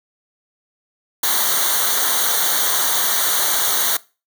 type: noise with comb filter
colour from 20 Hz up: white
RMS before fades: -18 dBFS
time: 1.23-3.97 s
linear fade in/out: 5 ms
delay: 0.39 ms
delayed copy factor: -1
effects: noise-tail reverb RT60 0.3 s tail -21 dB re dry